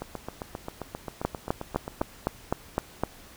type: two click trains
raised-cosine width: 1 ms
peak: -10 / -19 dBFS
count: 8 / 16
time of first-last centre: 1.25-3.036 / 0.02-2.012 s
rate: 3.92 / 7.53 Hz
effects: pink hiss -50 dBFS RMS until 3.36 s